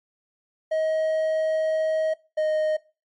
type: tone pair in turn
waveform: triangle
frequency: 632 / 620.1 Hz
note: D#5 / D#5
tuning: +27 / -6 cents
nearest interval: unison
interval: 33 cents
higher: first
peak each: -19 / -18 dBFS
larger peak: second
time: 0.71-2.14 / 2.37-2.77 s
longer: first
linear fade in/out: 10 ms
effects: noise-tail reverb RT60 0.3 s tail -20 dB re dry + MP3 48 kbps